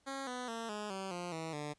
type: tone with pitch steps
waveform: 10% pulse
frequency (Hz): 271.8 / 249.2 / 228.6 / 209.6 / 192.19 / 176.24 / 161.61 / 148.2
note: C#4 / B3 / A#3 / G#3 / G3 / F3 / E3 / D3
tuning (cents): -34 / +16 / -34 / +16 / -34 / +16 / -34 / +16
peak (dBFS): -31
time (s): 0.06-1.74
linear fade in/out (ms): 20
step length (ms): 210
effects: pink hiss -73 dBFS RMS until 1.78 s + resampled to 22050 Hz